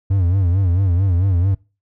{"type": "tone with vibrato", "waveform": "triangle", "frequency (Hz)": 92, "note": "F#2", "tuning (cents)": -9, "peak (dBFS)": -11, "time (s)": [0.1, 1.55], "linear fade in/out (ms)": 10, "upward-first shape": "sine", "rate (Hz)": 4.5, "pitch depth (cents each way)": 130, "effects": ["noise-tail reverb RT60 0.3 s tail -22 dB re dry"]}